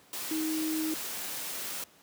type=tone in noise; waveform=sine; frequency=315.1 Hz; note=D#4; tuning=22 cents sharp; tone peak=-29 dBFS; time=0.31-0.94 s; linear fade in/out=2 ms; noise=white; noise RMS=-37 dBFS; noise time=0.13-1.84 s; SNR=+5 dB; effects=pink hiss -59 dBFS RMS until 2.02 s + high-pass 150 Hz 12 dB/octave